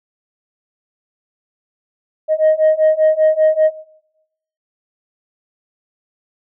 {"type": "beating tone pair", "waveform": "sine", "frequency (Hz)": [622.3, 627.4], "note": ["D#5", "D#5"], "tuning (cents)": [0, 14], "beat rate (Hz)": 5.1, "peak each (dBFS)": -12, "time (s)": [2.28, 3.71], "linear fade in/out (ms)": 50, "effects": ["noise-tail reverb RT60 0.9 s tail -21 dB re dry", "tanh soft clip ceiling -6 dBFS"]}